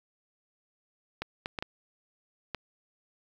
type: clicks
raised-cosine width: 0.3 ms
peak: -17 dBFS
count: 5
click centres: 1.22 / 1.459 / 1.588 / 1.625 / 2.547 s
effects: 8-bit